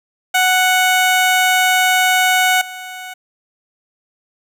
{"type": "tone with level steps", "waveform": "15% pulse", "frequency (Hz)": 740, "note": "F#5", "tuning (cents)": 0, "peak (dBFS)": [-5, -22], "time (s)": [0.34, 3.14], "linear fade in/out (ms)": 10, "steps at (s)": 2.61, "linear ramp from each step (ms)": 5, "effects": []}